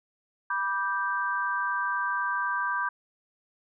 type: chord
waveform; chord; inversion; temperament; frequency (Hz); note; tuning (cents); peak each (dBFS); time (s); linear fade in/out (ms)
sine; G major; first; just; 980 / 1176 / 1568; B5 / D6 / G6; -14 / +2 / 0; -31 / -31 / -29; 0.5-2.89; 5
effects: none